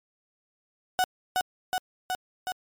35% pulse tone with echo, 740 Hz, F#5, in tune, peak -19 dBFS, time 0.99-1.04 s, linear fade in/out 0 ms, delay 370 ms, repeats 4, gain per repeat -2 dB, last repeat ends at 2.52 s, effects MP3 96 kbps

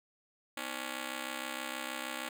5% pulse ring-modulated tone, 280 Hz, C#4, 18 cents sharp, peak -23 dBFS, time 0.57-2.29 s, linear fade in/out 2 ms, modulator 33.2 Hz, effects none

